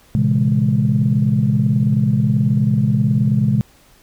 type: chord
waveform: sine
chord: A# half-diminished seventh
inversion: none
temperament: equal with one note detuned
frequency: 116.54 / 135.11 / 164.81 / 207.7 Hz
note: A#2 / C#3 / E3 / G#3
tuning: 0 / -44 / 0 / 0 cents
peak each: -18 / -16 / -22 / -17 dBFS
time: 0.15-3.61 s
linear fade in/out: 0 ms
effects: tanh soft clip ceiling -4 dBFS + pink hiss -51 dBFS RMS until 4.02 s